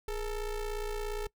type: ring-modulated tone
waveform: square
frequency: 222.6 Hz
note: A3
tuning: 20 cents sharp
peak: -31 dBFS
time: 0.08-1.27 s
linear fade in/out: 2 ms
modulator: 194 Hz
effects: noise-tail reverb RT60 0.1 s tail -22 dB re dry